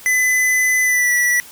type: tone with pitch glide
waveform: square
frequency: 2011 to 1952.6 Hz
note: B6 to B6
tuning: +31 to -20 cents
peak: -14 dBFS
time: 0.06-1.4 s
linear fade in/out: 0 ms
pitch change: -51 cents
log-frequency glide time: 0.83-1.13 s
effects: white hiss -40 dBFS RMS until 1.51 s